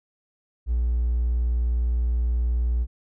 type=tone with hard clipping; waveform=triangle; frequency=59.6 Hz; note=A#1; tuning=39 cents sharp; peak=-20 dBFS; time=0.66-2.87 s; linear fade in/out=50 ms; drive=3 dB; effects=none